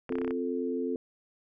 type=clicks; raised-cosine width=0.5 ms; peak=-24 dBFS; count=8; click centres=0.093 / 0.124 / 0.155 / 0.185 / 0.216 / 0.247 / 0.278 / 0.308 s
type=chord; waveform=sine; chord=F major; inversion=second; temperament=equal with one note detuned; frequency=260.7 / 349.2 / 440 Hz; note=C4 / F4 / A4; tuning=-6 / 0 / 0 cents; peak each=-32 / -35 / -33 dBFS; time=0.1-0.96 s; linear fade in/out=2 ms
effects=none